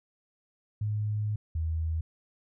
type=tone pair in turn; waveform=sine; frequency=105.8 / 80.45 Hz; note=G#2 / E2; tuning=+33 / -42 cents; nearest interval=perfect fourth; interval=475 cents; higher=first; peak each=-27 / -27 dBFS; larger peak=neither; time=0.81-1.36 / 1.55-2.01 s; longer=first; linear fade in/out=5 ms; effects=none